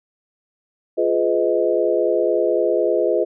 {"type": "chord", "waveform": "sine", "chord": "F half-diminished seventh", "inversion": "none", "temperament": "just", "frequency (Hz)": [349.2, 419.1, 502.9, 628.6], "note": ["F4", "Ab4", "Cb5", "Eb5"], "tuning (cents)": [0, 16, 31, 18], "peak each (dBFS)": -21, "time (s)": [0.97, 3.25], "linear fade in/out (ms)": 20, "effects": []}